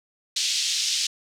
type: band-pass noise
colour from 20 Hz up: pink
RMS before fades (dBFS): -25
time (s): 0.36-1.07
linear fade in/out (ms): 5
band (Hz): 3200 to 6900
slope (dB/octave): 24
effects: none